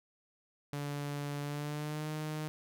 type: tone with pitch glide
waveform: sawtooth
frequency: 144.3 to 153.77 Hz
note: D3 to D#3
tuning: -30 to -20 cents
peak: -32 dBFS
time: 0.73-2.48 s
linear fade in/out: 0 ms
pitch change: +110 cents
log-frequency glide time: 1.42-2.09 s
effects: none

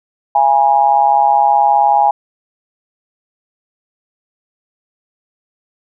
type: tone with amplitude modulation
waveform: sine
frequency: 823 Hz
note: G#5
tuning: 16 cents flat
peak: -4 dBFS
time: 0.35-2.11 s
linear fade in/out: 5 ms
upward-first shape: sine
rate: 139 Hz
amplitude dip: 85%
effects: none

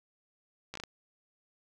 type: slowing click train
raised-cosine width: 0.2 ms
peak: -23 dBFS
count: 5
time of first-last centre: 0.74-0.837 s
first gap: 14 ms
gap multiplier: 1.38
effects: none

